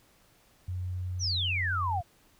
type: tone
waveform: sine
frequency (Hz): 90.9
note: F#2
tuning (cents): -30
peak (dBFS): -31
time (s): 0.68-2.01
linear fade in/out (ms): 5
type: exponential sweep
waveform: sine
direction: down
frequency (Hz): 6250 to 659.3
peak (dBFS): -28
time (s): 1.19-2.03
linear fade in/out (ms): 50
effects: pink hiss -63 dBFS RMS until 2.39 s